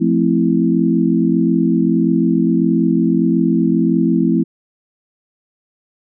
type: chord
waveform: sine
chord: F major seventh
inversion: none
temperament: equal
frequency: 174.61 / 220 / 261.6 / 329.6 Hz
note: F3 / A3 / C4 / E4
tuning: 0 / 0 / 0 / 0 cents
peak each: -17 dBFS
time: 0-4.44 s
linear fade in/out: 20 ms
effects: none